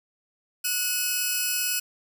5% pulse tone pair together, 1466 / 2556 Hz, F#6 / D#7, -16 / +46 cents, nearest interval minor seventh, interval 962 cents, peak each -17 dBFS, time 0.64-1.8 s, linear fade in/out 10 ms, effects none

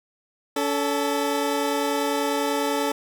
20% pulse tone pair together, 283.3 / 440 Hz, C#4 / A4, +38 / 0 cents, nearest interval minor sixth, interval 762 cents, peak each -20 dBFS, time 0.56-2.92 s, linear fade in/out 5 ms, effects none

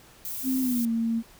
violet noise, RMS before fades -34 dBFS, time 0.25-0.85 s, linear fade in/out 0 ms
sine tone with pitch glide, 260.8 to 228.4 Hz, C4 to A#3, -5 to -35 cents, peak -23 dBFS, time 0.43-1.23 s, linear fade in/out 50 ms, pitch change -230 cents, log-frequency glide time 0.6-0.89 s
effects pink hiss -53 dBFS RMS until 1.39 s

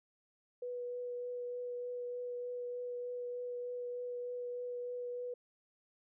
sine tone with vibrato, 490 Hz, B4, 14 cents flat, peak -38 dBFS, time 0.62-5.34 s, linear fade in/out 5 ms, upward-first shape triangle, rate 3.3 Hz, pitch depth 11 cents each way, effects none

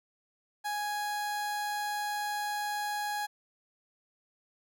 30% pulse tone, 830.6 Hz, G#5, in tune, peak -29 dBFS, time 0.64-3.27 s, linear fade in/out 20 ms, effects none

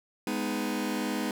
sawtooth chord, G# minor, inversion none, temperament just, 207.7 / 249.2 / 311.5 Hz, G#3 / B3 / D#4, 0 / +16 / +2 cents, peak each -29 dBFS, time 0.27-1.31 s, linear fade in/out 2 ms, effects none

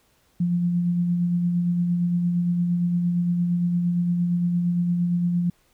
sine tone with tremolo, 174.61 Hz, F3, in tune, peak -18 dBFS, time 0.4-5.5 s, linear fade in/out 5 ms, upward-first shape sine, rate 8.7 Hz, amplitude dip 30%, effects pink hiss -63 dBFS RMS until 5.73 s

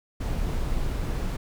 brown noise, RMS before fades -27 dBFS, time 0.2-1.37 s, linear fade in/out 10 ms, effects none

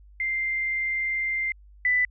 sine tone pair in turn, 2093 / 1990.6 Hz, C7 / B6, 0 / +13 cents, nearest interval minor second, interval 87 cents, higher first, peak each -24 / -19 dBFS, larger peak second, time 0.2-1.52 / 1.85-2.05 s, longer first, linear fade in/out 2 ms, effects added 50 Hz sine -48 dBFS peak until 2.1 s

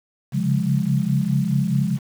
sine tone cluster, 136.3 / 141.1 / 175.8 / 206.4 Hz, C#3 / C#3 / F3 / G#3, -29 / +31 / +12 / -10 cents, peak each -23 dBFS, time 0.32-1.99 s, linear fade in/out 50 ms, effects 7-bit

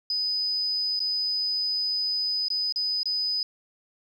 sine tone with dropouts, 4997 Hz, D#8, 7 cents sharp, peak -24 dBFS, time 0.1-3.43 s, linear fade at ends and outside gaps 2 ms, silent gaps 0.993-1.002 / 2.484-2.502 / 2.724-2.759 / 3.032-3.056 s, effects 9-bit

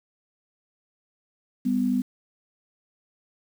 sine tone pair together, 199.06 / 250.8 Hz, G3 / B3, +27 / +27 cents, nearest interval major third, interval 400 cents, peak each -26 / -22 dBFS, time 1.65-2.02 s, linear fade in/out 10 ms, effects 8-bit

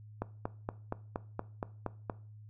click train, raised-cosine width 1 ms, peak -20 dBFS, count 9, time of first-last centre 0.22-2.098 s, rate 4.26 Hz, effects noise-tail reverb RT60 0.4 s tail -18 dB re dry + added 106 Hz sine -49 dBFS peak until 2.49 s

